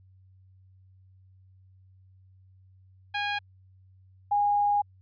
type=tone pair in turn; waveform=15% pulse / sine; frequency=820 / 820 Hz; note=G#5 / G#5; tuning=-22 / -22 cents; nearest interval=unison; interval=0 cents; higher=neither; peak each=-21 dBFS; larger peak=neither; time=3.14-3.39 / 4.31-4.82 s; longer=second; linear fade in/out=10 ms; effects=added 94 Hz sine -54 dBFS peak until 5.01 s + resampled to 11025 Hz